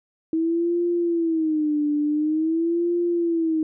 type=tone with vibrato; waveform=sine; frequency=320 Hz; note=D#4; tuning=49 cents sharp; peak=-19 dBFS; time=0.33-3.63 s; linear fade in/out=2 ms; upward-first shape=sine; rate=0.47 Hz; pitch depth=140 cents each way; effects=none